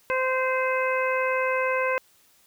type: harmonic tone with a mistuned harmonic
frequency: 518 Hz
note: C5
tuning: 17 cents flat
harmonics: 1 / 2 / 3 / 4 / 5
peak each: -25 / -28 / -30 / -31 / -32 dBFS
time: 0.1-1.98 s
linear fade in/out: 0 ms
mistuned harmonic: 5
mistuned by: -17 cents
effects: white hiss -60 dBFS RMS until 2.46 s